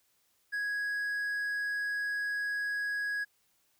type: tone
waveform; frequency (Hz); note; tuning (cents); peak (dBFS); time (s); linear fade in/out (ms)
triangle; 1661.2; G#6; 0; -29; 0.52-3.25; 20
effects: white hiss -72 dBFS RMS until 3.79 s